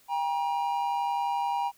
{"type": "tone pair together", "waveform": "triangle", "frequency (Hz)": [799, 950.2], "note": ["G5", "A#5"], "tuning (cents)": [33, 33], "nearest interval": "minor third", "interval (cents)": 300, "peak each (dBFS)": -27, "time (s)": [0.08, 1.72], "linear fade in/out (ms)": 50, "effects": ["white hiss -61 dBFS RMS until 1.77 s"]}